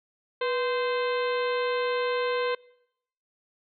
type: harmonic tone with a mistuned harmonic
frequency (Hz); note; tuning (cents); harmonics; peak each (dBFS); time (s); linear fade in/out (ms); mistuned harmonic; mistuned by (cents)
518; C5; -17; 1 / 2 / 3 / 4 / 5 / 6 / 7 / 8; -26 / -32 / -36 / -38 / -40 / -42 / -43 / -44; 0.41-2.55; 5; 1; -96
effects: noise-tail reverb RT60 0.8 s tail -24 dB re dry